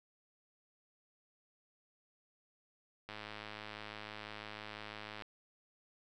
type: click train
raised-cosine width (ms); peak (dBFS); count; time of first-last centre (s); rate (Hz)
0.3; -29; 227; 3.09-5.222; 106
effects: none